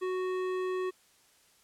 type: tone with hard clipping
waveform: triangle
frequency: 370 Hz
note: F#4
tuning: in tune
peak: -32 dBFS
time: 0.01-0.91 s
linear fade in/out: 20 ms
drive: 17 dB
effects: white hiss -64 dBFS RMS until 1.63 s + low-pass 11000 Hz 12 dB/octave